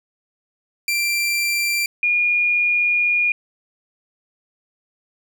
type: tone pair in turn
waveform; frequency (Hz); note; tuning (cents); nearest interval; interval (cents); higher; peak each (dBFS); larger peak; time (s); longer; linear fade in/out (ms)
sawtooth / sine; 2359 / 2432; D7 / D#7; +7 / -40; minor second; 53; second; -15; neither; 0.88-1.86 / 2.03-3.32; second; 2
effects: none